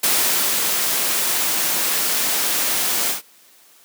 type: noise with ADSR envelope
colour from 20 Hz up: white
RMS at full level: -17 dBFS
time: 0.03-3.22 s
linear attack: 9 ms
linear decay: 540 ms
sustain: -3 dB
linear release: 130 ms
effects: white hiss -51 dBFS RMS until 3.84 s + high-pass 200 Hz 12 dB/octave